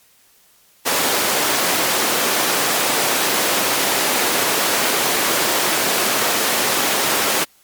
pink high-pass noise, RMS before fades -18 dBFS, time 0.85-7.45 s, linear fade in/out 20 ms, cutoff 360 Hz, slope 12 dB/octave, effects white hiss -54 dBFS RMS until 7.63 s + MP3 96 kbps

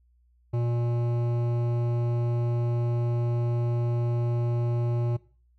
triangle tone with hard clipping, 119.2 Hz, A#2, 39 cents sharp, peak -26 dBFS, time 0.53-5.17 s, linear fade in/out 10 ms, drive 17 dB, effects noise-tail reverb RT60 0.4 s tail -19 dB re dry + added 60 Hz sine -60 dBFS peak until 5.58 s

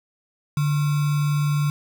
sine tone with sample-and-hold, 146.83 Hz, D3, in tune, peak -18 dBFS, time 0.57-1.7 s, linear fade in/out 2 ms, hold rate 1225 Hz, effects none

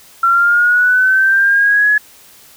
sine linear sweep, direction up, 1356 to 1700 Hz, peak -8 dBFS, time 0.23-1.98 s, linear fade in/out 5 ms, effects white hiss -43 dBFS RMS until 2.56 s

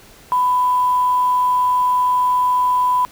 sine tone with quantisation, 997 Hz, B5, 16 cents sharp, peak -13 dBFS, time 0.32-3.05 s, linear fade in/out 0 ms, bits 6, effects pink hiss -45 dBFS RMS until 3.11 s

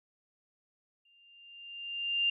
sine tone with exponential growth, 2794 Hz, F7, in tune, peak -24 dBFS, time 1.05-2.3 s, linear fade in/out 5 ms, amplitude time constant 270 ms, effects none

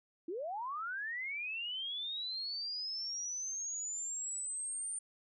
sine linear sweep, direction up, 311.1 to 9040 Hz, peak -37 dBFS, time 0.28-4.99 s, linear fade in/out 5 ms, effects none

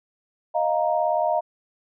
sine chord, Eb suspended second, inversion none, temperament just, 622.3 / 700 / 933.4 Hz, Eb5 / F5 / Bb5, 0 / +4 / +2 cents, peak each -23 / -23 / -26 dBFS, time 0.54-1.41 s, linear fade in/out 20 ms, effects none

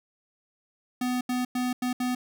square tone bursts at uneven times, 249.6 Hz, B3, 19 cents sharp, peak -26 dBFS, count 5, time 1.01-1.21 / 1.29-1.45 / 1.55-1.73 / 1.82-1.93 / 2-2.15 s, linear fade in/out 5 ms, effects none

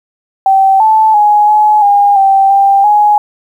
sine tone with pitch steps, 774 / 874 / 835 / 847 / 811 / 780 / 791 / 835 Hz, G5 / A5 / G#5 / G#5 / G#5 / G5 / G5 / G#5, -22 / -12 / +9 / +34 / -41 / -9 / +15 / +9 cents, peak -4 dBFS, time 0.46-3.18 s, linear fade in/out 2 ms, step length 340 ms, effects 7-bit

